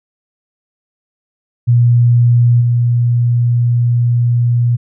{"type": "tone with level steps", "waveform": "sine", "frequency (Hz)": 120, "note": "B2", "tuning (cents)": -49, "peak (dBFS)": [-6, -9], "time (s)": [1.67, 4.77], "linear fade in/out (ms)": 20, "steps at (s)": 2.6, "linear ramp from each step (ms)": 20, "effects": []}